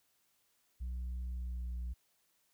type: tone with pitch glide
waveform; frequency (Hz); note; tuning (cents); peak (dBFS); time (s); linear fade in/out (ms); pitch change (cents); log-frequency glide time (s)
sine; 61.74 to 60.54; B1 to B1; 0 to -34; -34; 0.8-1.94; 20; -34; 1.26-1.74
effects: tanh soft clip ceiling -36 dBFS + white hiss -75 dBFS RMS until 2.53 s

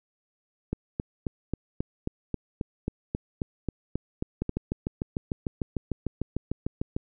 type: two click trains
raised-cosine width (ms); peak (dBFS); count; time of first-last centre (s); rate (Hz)
3; -15 / -15; 15 / 18; 0.73-4.493 / 4.42-6.965; 3.72 / 6.68
effects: none

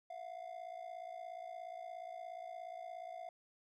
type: ring-modulated tone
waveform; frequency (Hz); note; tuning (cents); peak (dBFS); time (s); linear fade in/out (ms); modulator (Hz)
triangle; 698.5; F5; 0; -40; 0.1-3.29; 2; 28.5
effects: none

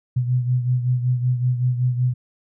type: beating tone pair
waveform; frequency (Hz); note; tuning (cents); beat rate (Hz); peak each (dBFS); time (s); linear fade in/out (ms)
sine; 124.2 / 129.5; B2 / C3; +10 / -17; 5.3; -18 / -25; 0.16-2.14; 10
effects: none

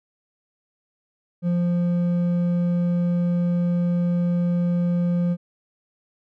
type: tone with hard clipping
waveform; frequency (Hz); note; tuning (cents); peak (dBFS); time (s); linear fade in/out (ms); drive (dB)
sine; 174.61; F3; 0; -20; 1.42-5.37; 50; 5
effects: none

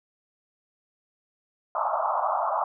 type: band-pass noise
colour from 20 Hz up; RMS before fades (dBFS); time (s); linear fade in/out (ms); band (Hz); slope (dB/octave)
pink; -26; 1.75-2.64; 2; 600 to 1300; 96
effects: none

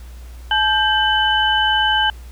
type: tone cluster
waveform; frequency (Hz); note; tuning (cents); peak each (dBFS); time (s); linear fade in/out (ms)
sine; 859 / 1576 / 3011; A5 / G6 / F#7; -42 / +9 / +30; -18; 0.51-2.1; 2
effects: added 60 Hz sine -33 dBFS peak until 2.31 s + pink hiss -48 dBFS RMS until 2.31 s

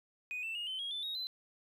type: tone with pitch steps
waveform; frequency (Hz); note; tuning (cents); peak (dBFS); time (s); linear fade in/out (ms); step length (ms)
triangle; 2489 / 2668 / 2859 / 3064 / 3284 / 3520 / 3773 / 4043; D#7 / E7 / F7 / G7 / G#7 / A7 / A#7 / B7; 0 / +20 / +40 / -40 / -20 / 0 / +20 / +40; -34; 0.31-1.27; 0; 120
effects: tanh soft clip ceiling -33 dBFS

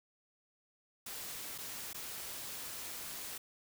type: noise with dropouts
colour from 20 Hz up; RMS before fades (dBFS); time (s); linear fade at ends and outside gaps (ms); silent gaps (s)
white; -44; 1.06-3.38; 5; 1.58-1.584 / 1.932-1.944
effects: none

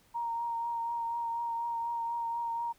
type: tone with vibrato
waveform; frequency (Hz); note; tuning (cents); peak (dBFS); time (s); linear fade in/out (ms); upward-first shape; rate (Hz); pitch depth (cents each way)
sine; 932.3; A#5; 0; -31; 0.14-2.73; 20; triangle; 4.1; 22
effects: pink hiss -65 dBFS RMS until 2.78 s

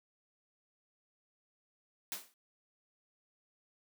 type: noise with exponential decay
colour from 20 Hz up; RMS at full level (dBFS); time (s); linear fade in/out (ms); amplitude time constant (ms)
white; -36; 2.12-2.34; 1; 46
effects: high-pass 200 Hz 12 dB/octave

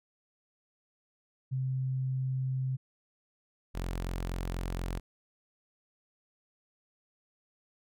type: tone pair in turn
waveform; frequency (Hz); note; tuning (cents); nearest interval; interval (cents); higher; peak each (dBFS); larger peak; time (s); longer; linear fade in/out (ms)
sine / sawtooth; 130.81 / 44.16; C3 / F1; 0 / +20; octave + perfect fifth; 1880; first; -29 / -29; neither; 1.51-2.77 / 3.74-5; neither; 20
effects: none

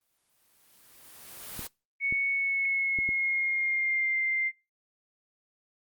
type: noise with exponential growth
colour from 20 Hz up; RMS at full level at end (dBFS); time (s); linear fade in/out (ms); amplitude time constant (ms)
white; -37; 0.01-1.67; 1; 360
type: clicks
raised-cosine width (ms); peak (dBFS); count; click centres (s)
3; -26; 4; 1.593 / 2.125 / 2.988 / 3.09
type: tone with pitch glide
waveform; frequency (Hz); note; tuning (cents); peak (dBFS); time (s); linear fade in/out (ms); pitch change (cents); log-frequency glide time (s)
sine; 2217 to 2093; C#7 to C7; 0 to 0; -25; 2-4.52; 50; -100; 2.3-4.18
effects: noise-tail reverb RT60 0.3 s tail -26 dB re dry + Opus 24 kbps

